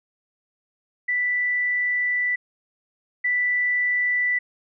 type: tone pair in turn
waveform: sine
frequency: 1975.5 / 1975.5 Hz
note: B6 / B6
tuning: 0 / 0 cents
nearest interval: unison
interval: 0 cents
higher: neither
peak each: -20 / -19 dBFS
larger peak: second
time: 1.08-2.36 / 3.24-4.39 s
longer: first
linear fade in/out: 10 ms
effects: none